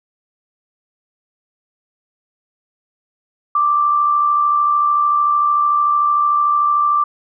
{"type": "tone with amplitude modulation", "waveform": "sine", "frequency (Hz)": 1176, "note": "D6", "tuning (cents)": 2, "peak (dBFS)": -10, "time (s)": [3.55, 7.04], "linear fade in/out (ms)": 5, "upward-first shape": "sine", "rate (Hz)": 73.4, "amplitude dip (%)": 40, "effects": []}